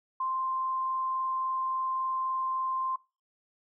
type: tone with frequency modulation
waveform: sine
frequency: 1046.5 Hz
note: C6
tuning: in tune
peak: -28 dBFS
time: 0.2-2.96 s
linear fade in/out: 5 ms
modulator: 23.6 Hz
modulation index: 0.21
effects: noise-tail reverb RT60 0.3 s tail -22 dB re dry